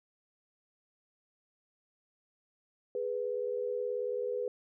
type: tone pair together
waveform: sine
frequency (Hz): 415.3 / 493.9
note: G#4 / B4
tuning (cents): 0 / 0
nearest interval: minor third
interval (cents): 300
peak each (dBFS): -36 / -33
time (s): 2.95-4.48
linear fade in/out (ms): 2
effects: none